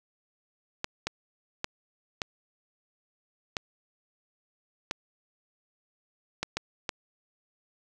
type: clicks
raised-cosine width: 0.2 ms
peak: -12 dBFS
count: 9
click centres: 0.844 / 1.07 / 1.644 / 2.218 / 3.568 / 4.911 / 6.43 / 6.57 / 6.892 s
effects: none